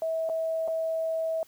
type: tone with dropouts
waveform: sine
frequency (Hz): 648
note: E5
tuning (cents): -30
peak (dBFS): -26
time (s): 0.02-1.43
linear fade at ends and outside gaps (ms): 1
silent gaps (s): 0.291-0.297 / 0.677-0.682
effects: white hiss -59 dBFS RMS until 1.47 s